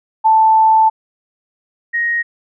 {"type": "tone pair in turn", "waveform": "sine", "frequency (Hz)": [881, 1874.9], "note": ["A5", "A#6"], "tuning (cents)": [2, 9], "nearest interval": "octave + minor second", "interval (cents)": 1307, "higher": "second", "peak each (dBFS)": [-7, -14], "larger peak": "first", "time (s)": [[0.24, 0.9], [1.93, 2.23]], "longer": "first", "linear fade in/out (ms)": 20, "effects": []}